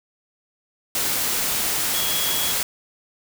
sine tone in noise, 3329 Hz, G#7, 3 cents sharp, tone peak -27 dBFS, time 1.94-2.52 s, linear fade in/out 2 ms, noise white, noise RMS -23 dBFS, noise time 0.95-2.63 s, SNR -7 dB, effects none

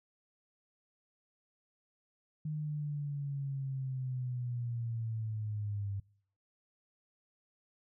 sine linear sweep, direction down, 153.9 to 98.5 Hz, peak -34 dBFS, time 2.45-6 s, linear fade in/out 5 ms, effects noise-tail reverb RT60 0.6 s tail -25 dB re dry

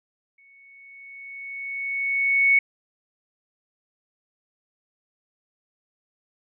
sine tone with exponential growth, 2217 Hz, C#7, in tune, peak -13 dBFS, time 0.38-2.59 s, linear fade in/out 5 ms, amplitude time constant 480 ms, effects none

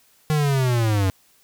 square linear sweep, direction down, 155.56 to 92.5 Hz, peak -18 dBFS, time 0.3-1.1 s, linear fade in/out 0 ms, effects white hiss -58 dBFS RMS until 1.43 s

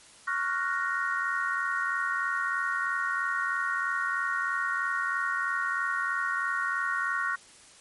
sine chord, Gb major seventh, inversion second, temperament equal, 1108.7 / 1396.9 / 1480 / 1864.7 Hz, Db6 / F6 / Gb6 / Bb6, 0 / 0 / 0 / 0 cents, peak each -32 dBFS, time 0.27-7.36 s, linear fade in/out 10 ms, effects white hiss -53 dBFS RMS until 7.8 s + MP3 48 kbps

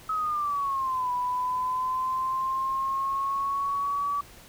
sine exponential two-way sweep, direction down then up, 1288 to 986 to 1148 Hz, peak -25 dBFS, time 0.09-4.21 s, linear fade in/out 5 ms, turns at 1.12 s, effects pink hiss -50 dBFS RMS until 4.48 s

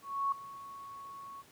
sine tone with ADSR envelope, 1108 Hz, C#6, 1 cent flat, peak -27 dBFS, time 0.02-1.43 s, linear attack 300 ms, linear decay 4 ms, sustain -17 dB, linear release 30 ms, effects pink hiss -60 dBFS RMS until 1.51 s + high-pass 100 Hz 12 dB/octave

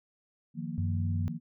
sine chord, Eb suspended second, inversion none, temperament just, 155.56 / 175.01 / 233.3 Hz, Eb3 / F3 / Bb3, 0 / +4 / +2 cents, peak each -38 dBFS, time 0.54-1.4 s, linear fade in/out 50 ms
sine tone, 93.7 Hz, F#2, 22 cents sharp, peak -28 dBFS, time 0.78-1.28 s, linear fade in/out 0 ms
effects none

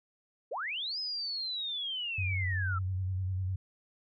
sine linear two-way sweep, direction up then down, 393.2 to 5120 to 1286 Hz, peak -33 dBFS, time 0.51-2.79 s, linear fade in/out 10 ms, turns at 0.99 s
sine tone with vibrato, 93.4 Hz, F#2, 17 cents sharp, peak -30 dBFS, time 2.18-3.56 s, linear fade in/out 5 ms, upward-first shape square, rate 10 Hz, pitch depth 33 cents each way
effects none

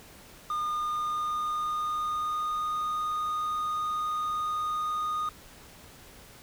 triangle tone with pitch glide, 1216 to 1233 Hz, D#6 to D#6, -40 to -16 cents, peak -26 dBFS, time 0.5-5.29 s, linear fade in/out 2 ms, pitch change +24 cents, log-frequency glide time 0.67-2.82 s, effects pink hiss -51 dBFS RMS until 6.42 s

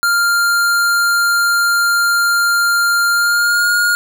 square tone with pitch glide, 1396.9 to 1427.1 Hz, F6 to F6, 0 to +37 cents, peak -12 dBFS, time 0.03-3.95 s, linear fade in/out 0 ms, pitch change +37 cents, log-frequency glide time 3.12-3.69 s, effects none

